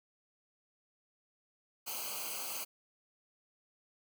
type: noise with comb filter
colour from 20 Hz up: white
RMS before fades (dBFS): -40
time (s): 1.86-2.65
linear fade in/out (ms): 20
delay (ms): 0.55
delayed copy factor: -1
effects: none